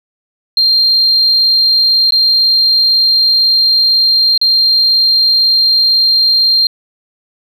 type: tone with dropouts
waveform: sine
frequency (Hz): 4186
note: C8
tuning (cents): 0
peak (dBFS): -6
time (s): 0.57-6.67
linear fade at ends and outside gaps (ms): 2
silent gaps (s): 2.107-2.122 / 4.377-4.414
effects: tanh soft clip ceiling -2 dBFS